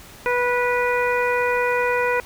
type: harmonic tone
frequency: 490 Hz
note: B4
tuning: 14 cents flat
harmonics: 1 / 2 / 3 / 4 / 5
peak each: -21 / -24 / -26 / -27 / -28 dBFS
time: 0.26-2.2 s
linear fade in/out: 0 ms
effects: pink hiss -43 dBFS RMS until 2.25 s